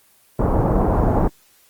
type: low-pass noise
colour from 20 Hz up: pink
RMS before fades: -17 dBFS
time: 0.39-1.28 s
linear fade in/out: 5 ms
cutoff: 990 Hz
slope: 24 dB/octave
effects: white hiss -55 dBFS RMS until 1.69 s + Opus 24 kbps